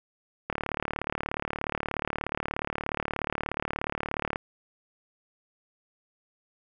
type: click train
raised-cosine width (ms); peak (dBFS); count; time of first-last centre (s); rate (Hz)
0.5; -14; 143; 0.5-4.359; 36.8
effects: none